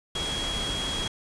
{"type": "tone in noise", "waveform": "sine", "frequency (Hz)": 3301, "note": "G#7", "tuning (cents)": -11, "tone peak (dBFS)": -30, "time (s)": [0.15, 1.08], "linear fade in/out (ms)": 5, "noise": "pink", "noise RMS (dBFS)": -32, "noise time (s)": [0.15, 1.08], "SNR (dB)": -1, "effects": ["resampled to 22050 Hz"]}